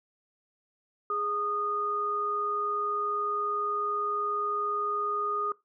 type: tone pair together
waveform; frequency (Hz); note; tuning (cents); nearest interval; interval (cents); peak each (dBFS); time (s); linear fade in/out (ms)
sine; 415.2 / 1231.3; G#4 / D#6; 0 / -18; octave + perfect fifth; 1882; -35 / -28; 1.1-5.52; 2
effects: noise-tail reverb RT60 0.2 s tail -19 dB re dry